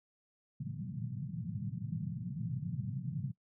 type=band-pass noise; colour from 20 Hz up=pink; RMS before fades=-39 dBFS; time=0.6-3.32 s; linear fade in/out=10 ms; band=110 to 190 Hz; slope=48 dB/octave; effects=noise-tail reverb RT60 0.1 s tail -21 dB re dry